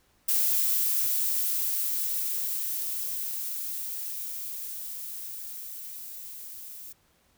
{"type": "noise with level ramp", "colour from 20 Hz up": "violet", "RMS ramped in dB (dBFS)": [-24, -43], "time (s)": [0.28, 6.93], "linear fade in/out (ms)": 10, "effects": ["pink hiss -66 dBFS RMS until 7.37 s"]}